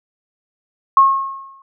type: tone with exponential decay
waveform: sine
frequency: 1085 Hz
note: C#6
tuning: 37 cents flat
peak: -4 dBFS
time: 0.97-1.62 s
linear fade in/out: 2 ms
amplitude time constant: 140 ms
effects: none